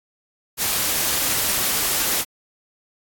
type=noise; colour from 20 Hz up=white; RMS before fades=-21 dBFS; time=0.57-2.25 s; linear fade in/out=50 ms; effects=AAC 64 kbps